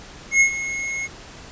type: tone with ADSR envelope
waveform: square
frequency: 2167 Hz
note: C#7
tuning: 40 cents flat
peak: -11 dBFS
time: 0.31-1.08 s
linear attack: 95 ms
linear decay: 94 ms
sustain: -14 dB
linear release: 31 ms
effects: pink hiss -41 dBFS RMS until 1.51 s + resampled to 16000 Hz